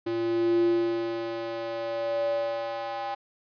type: tone with high-pass filter sweep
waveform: square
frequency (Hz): 114.8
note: A#2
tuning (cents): -26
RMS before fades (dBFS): -28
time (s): 0.06-3.15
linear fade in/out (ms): 10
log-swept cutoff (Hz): 290 to 750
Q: 7.9
effects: resampled to 11025 Hz